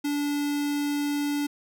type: tone with notch filter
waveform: square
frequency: 289.6 Hz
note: D4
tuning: 24 cents flat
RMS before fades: -27 dBFS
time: 0.04-1.47 s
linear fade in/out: 10 ms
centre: 1100 Hz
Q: 1.4
effects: none